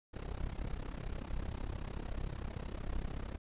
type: noise with amplitude modulation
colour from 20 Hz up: brown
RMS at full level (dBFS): -36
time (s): 0.13-3.38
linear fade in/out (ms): 20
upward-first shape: sine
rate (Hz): 33.3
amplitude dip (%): 90
effects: resampled to 8000 Hz